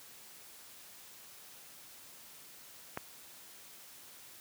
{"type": "click", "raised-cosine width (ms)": 0.5, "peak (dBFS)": -21, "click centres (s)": 2.974, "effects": ["white hiss -54 dBFS RMS until 4.4 s", "high-pass 80 Hz 12 dB/octave"]}